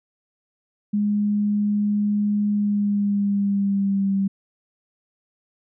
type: tone with pitch glide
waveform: sine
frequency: 206.9 to 195.51 Hz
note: G#3 to G3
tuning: -6 to -4 cents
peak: -18 dBFS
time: 0.93-4.28 s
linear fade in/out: 10 ms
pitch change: -98 cents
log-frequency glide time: 2.5-4.14 s
effects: none